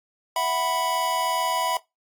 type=chord; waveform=square; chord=E suspended second; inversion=none; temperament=just; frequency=659.3 / 741.7 / 988.9 Hz; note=E5 / F#5 / B5; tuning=0 / +4 / +2 cents; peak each=-29 / -30 / -25 dBFS; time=0.36-1.77 s; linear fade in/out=2 ms; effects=noise-tail reverb RT60 0.2 s tail -21 dB re dry + AAC 64 kbps